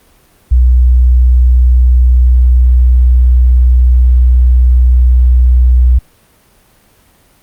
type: tone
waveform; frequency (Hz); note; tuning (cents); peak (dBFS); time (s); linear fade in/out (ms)
sine; 61.8; B1; +2; -3; 0.51-5.99; 10
effects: pink hiss -48 dBFS RMS until 7.42 s + Opus 32 kbps